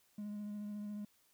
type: tone with vibrato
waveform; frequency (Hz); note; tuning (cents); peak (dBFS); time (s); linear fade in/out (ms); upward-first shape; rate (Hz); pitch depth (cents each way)
triangle; 207.7; G#3; 0; -38; 0.18-1.05; 5; triangle; 14; 21
effects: tanh soft clip ceiling -34 dBFS + white hiss -72 dBFS RMS until 1.33 s